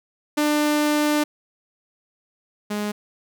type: tone pair in turn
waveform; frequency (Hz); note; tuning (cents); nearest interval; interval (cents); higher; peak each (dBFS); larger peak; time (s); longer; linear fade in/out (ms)
sawtooth; 298.3 / 208.2; D4 / G#3; +27 / +5; tritone; 622; first; -14 / -20; first; 0.37-1.24 / 2.7-2.92; first; 10
effects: none